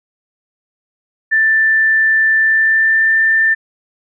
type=tone with pitch glide; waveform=sine; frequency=1770 to 1785.4 Hz; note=A6 to A6; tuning=+10 to +25 cents; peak=-9 dBFS; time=1.31-3.55 s; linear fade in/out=20 ms; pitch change=+15 cents; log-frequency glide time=2.38-3.14 s; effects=none